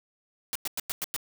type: noise bursts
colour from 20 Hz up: white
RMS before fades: -31 dBFS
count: 6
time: 0.53-1.164 s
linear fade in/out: 0 ms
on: 24 ms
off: 98 ms
effects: none